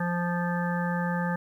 harmonic tone, 174.61 Hz, F3, in tune, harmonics 1 / 3 / 5 / 7 / 9 / 10, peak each -27 / -35 / -34 / -38 / -37 / -37 dBFS, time 0-1.36 s, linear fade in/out 5 ms, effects 10-bit

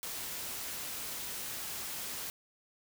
white noise, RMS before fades -40 dBFS, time 0.03-2.3 s, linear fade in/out 0 ms, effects none

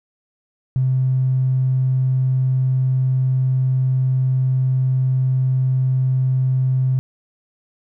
triangle tone with tanh clipping, 130 Hz, C3, 11 cents flat, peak -14 dBFS, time 0.76-6.99 s, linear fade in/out 0 ms, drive 2 dB, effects none

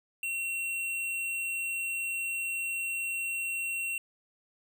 sine tone with tanh clipping, 2729 Hz, F7, 41 cents flat, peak -32 dBFS, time 0.23-3.98 s, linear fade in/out 2 ms, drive 17 dB, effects none

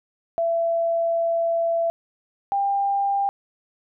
sine tone pair in turn, 670 / 796.8 Hz, E5 / G5, +28 / +28 cents, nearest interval minor third, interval 300 cents, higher second, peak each -19 dBFS, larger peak neither, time 0.38-1.9 / 2.52-3.29 s, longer first, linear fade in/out 0 ms, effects none

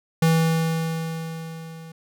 square tone with level ramp, 162.9 Hz, E3, 20 cents flat, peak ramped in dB -15 to -39 dBFS, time 0.22-1.92 s, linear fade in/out 5 ms, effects none

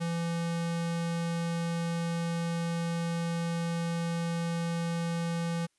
square tone, 168.5 Hz, E3, 38 cents sharp, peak -30 dBFS, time 0-5.67 s, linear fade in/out 20 ms, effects white hiss -75 dBFS RMS until 5.78 s + resampled to 24000 Hz

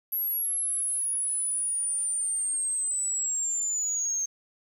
sine linear sweep, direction down, 11660 to 6350 Hz, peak -25 dBFS, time 0.12-4.26 s, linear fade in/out 10 ms, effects tanh soft clip ceiling -21 dBFS + 9-bit

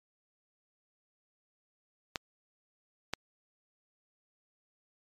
clicks, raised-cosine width 0.2 ms, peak -14 / -14 dBFS, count 2, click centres 2.158 / 3.136 s, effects MP3 64 kbps

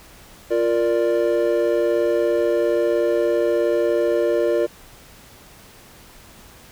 triangle chord, Bb major, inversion second, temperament equal, 349.2 / 466.2 / 587.3 Hz, F4 / Bb4 / D5, 0 / 0 / 0 cents, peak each -19 dBFS, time 0.5-4.67 s, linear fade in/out 20 ms, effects pink hiss -46 dBFS RMS until 6.71 s

